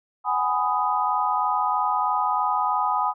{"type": "chord", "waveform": "sine", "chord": "G# minor seventh", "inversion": "third", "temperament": "just", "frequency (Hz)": [747.5, 830.6, 996.7, 1245.9], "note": ["F#5", "G#5", "B5", "D#6"], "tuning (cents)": [17, 0, 16, 2], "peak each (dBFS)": [-29, -25, -25, -25], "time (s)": [0.24, 3.14], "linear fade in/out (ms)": 50, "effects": []}